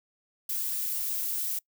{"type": "noise", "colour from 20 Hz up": "violet", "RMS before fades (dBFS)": -31, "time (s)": [0.49, 1.59], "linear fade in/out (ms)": 5, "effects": ["noise-tail reverb RT60 0.1 s tail -24 dB re dry"]}